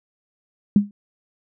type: tone with exponential decay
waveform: sine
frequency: 203.9 Hz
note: G#3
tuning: 32 cents flat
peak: -7 dBFS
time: 0.76-0.91 s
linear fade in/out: 2 ms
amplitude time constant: 32 ms
effects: none